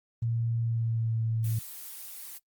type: tone with pitch glide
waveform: sine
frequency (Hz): 115.8 to 112.76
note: A#2 to A2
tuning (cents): -11 to +43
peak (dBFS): -26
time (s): 0.22-1.59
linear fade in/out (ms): 5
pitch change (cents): -46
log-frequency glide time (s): 0.59-1.21
type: noise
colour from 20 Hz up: blue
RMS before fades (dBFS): -42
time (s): 1.43-2.39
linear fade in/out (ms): 20
effects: noise-tail reverb RT60 0.1 s tail -22 dB re dry + Opus 24 kbps